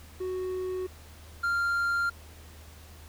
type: tone pair in turn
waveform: triangle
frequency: 370 / 1391.7 Hz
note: F#4 / F6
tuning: 0 / -6 cents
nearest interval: octave + major seventh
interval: 2294 cents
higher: second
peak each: -28 / -23 dBFS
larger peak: second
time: 0.2-0.87 / 1.43-2.1 s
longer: neither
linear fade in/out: 10 ms
effects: added 78 Hz sine -48 dBFS peak until 3.08 s + pink hiss -53 dBFS RMS until 3.08 s